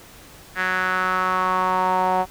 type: tone with band-pass filter sweep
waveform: sawtooth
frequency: 185 Hz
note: F#3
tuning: in tune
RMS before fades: -21 dBFS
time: 0.55-2.26 s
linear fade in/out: 50 ms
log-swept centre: 1700 to 800 Hz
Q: 4.1
effects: pink hiss -45 dBFS RMS until 2.3 s